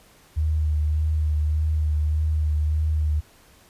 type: tone with vibrato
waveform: sine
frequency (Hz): 76.7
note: D#2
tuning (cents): -24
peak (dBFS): -19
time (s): 0.36-3.21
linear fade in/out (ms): 20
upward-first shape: sine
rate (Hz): 1.7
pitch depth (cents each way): 24
effects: pink hiss -54 dBFS RMS until 3.69 s + resampled to 32000 Hz